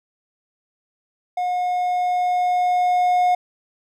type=tone with level ramp; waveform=triangle; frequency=721 Hz; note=F#5; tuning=45 cents flat; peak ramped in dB=-18 to -12 dBFS; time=1.37-3.35 s; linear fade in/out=5 ms; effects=none